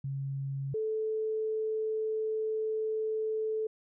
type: tone pair in turn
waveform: sine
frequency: 137.1 / 436.8 Hz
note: C#3 / A4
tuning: -19 / -13 cents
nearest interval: octave + minor sixth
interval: 2006 cents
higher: second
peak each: -32 / -29 dBFS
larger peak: second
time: 0.04-0.74 / 0.74-3.67 s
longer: second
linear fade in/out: 5 ms
effects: none